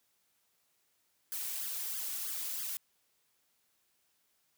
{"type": "noise with flanger", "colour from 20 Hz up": "blue", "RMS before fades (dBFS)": -38, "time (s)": [1.32, 2.77], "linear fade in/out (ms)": 0, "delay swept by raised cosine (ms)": [0.6, 2.8], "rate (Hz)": 3.1, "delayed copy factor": 0.8, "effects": ["white hiss -75 dBFS RMS until 4.57 s", "high-pass 60 Hz 12 dB/octave"]}